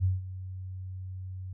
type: tone with ADSR envelope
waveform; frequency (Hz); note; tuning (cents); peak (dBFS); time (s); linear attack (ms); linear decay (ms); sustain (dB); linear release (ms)
sine; 93.2; F#2; +13; -21; 0-1.53; 40; 170; -15; 4
effects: none